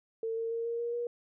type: tone with pitch steps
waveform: sine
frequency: 450.5 / 455.7 / 461 / 466.4 / 471.8 / 477.3 Hz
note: A4 / A#4 / A#4 / A#4 / A#4 / A#4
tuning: +41 / -39 / -19 / +1 / +21 / +41 cents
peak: -31 dBFS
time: 0.23-1.07 s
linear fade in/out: 2 ms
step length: 140 ms
effects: none

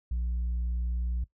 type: tone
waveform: sine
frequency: 59.7 Hz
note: A#1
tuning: 42 cents sharp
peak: -25 dBFS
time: 0.11-1.24 s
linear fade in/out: 5 ms
effects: noise-tail reverb RT60 0.1 s tail -19 dB re dry + tanh soft clip ceiling -26 dBFS

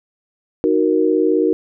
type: chord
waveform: sine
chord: D# minor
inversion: none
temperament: equal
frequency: 311.1 / 370 / 466.2 Hz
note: D#4 / F#4 / A#4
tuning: 0 / 0 / 0 cents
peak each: -17 dBFS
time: 0.64-1.53 s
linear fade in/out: 0 ms
effects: none

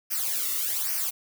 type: noise with flanger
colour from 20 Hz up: blue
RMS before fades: -28 dBFS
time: 0.1-1.11 s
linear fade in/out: 20 ms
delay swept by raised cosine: 0.26 to 1.26 ms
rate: 1.2 Hz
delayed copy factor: -0.8
effects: none

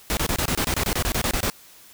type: noise bursts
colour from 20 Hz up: pink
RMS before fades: -23 dBFS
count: 15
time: 0.1-1.5 s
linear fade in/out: 0 ms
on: 70 ms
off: 25 ms
effects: white hiss -49 dBFS RMS until 1.93 s

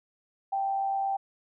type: tone with amplitude modulation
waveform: sine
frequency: 783 Hz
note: G5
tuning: 2 cents flat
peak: -24 dBFS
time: 0.52-1.17 s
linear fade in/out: 10 ms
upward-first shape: sine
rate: 108 Hz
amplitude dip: 40%
effects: none

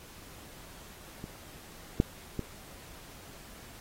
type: clicks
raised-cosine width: 3 ms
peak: -26 / -9 / -19 dBFS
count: 3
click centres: 1.241 / 2.001 / 2.393 s
effects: pink hiss -51 dBFS RMS until 3.8 s + AAC 48 kbps

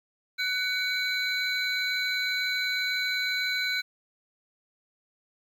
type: tone cluster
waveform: triangle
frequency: 1497 / 2253 / 4019 Hz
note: F#6 / C#7 / B7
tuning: +20 / +28 / +30 cents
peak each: -29 dBFS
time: 0.38-3.82 s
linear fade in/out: 20 ms
effects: 10-bit

